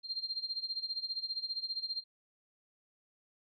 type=tone with tremolo; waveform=sine; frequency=4186 Hz; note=C8; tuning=in tune; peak=-32 dBFS; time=0.03-2.04 s; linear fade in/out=50 ms; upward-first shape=sine; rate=15 Hz; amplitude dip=85%; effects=none